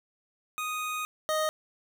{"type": "tone pair in turn", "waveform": "25% pulse", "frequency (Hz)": [1244, 622], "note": ["D#6", "D#5"], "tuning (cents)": [-1, -1], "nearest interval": "octave", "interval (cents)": 1200, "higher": "first", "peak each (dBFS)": [-27, -22], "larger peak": "second", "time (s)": [[0.58, 1.05], [1.29, 1.49]], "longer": "first", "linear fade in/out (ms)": 0, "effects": []}